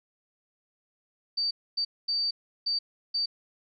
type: tone bursts at uneven times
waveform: sine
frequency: 4618 Hz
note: D8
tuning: 30 cents flat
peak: -25 dBFS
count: 5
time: 1.37-1.51 / 1.77-1.85 / 2.08-2.31 / 2.66-2.79 / 3.14-3.26 s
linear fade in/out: 10 ms
effects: none